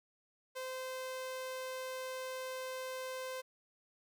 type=tone; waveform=sawtooth; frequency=517 Hz; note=C5; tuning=21 cents flat; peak=-36 dBFS; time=0.55-3.42 s; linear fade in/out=20 ms; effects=none